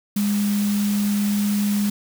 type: tone in noise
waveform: sine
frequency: 205.1 Hz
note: G#3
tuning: 21 cents flat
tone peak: -18 dBFS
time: 0.16-1.9 s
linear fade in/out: 5 ms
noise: white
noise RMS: -32 dBFS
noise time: 0.16-1.9 s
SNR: +11 dB
effects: none